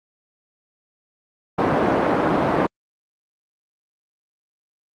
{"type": "band-pass noise", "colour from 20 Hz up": "pink", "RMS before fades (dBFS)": -19, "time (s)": [1.58, 2.67], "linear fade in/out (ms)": 10, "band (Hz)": [230, 1100], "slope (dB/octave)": 12, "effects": ["Opus 32 kbps"]}